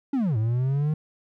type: linear two-way sweep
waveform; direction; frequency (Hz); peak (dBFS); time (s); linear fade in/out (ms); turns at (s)
triangle; down then up; 288.2 to 106.3 to 156.4; -19; 0.13-0.94; 5; 0.37
effects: none